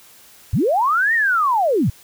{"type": "linear two-way sweep", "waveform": "sine", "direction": "up then down", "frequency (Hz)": [68.5, 1896, 79.1], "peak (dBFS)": -14, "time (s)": [0.53, 1.9], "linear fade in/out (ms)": 5, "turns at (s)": 1.14, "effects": ["white hiss -47 dBFS RMS until 2.03 s"]}